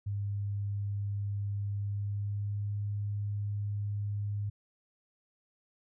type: tone with pitch glide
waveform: sine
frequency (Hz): 101.2 to 102.61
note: G#2 to G#2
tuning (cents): -44 to -20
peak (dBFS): -31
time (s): 0.06-4.5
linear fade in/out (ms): 10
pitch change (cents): +24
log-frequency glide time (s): 1.76-2.73
effects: none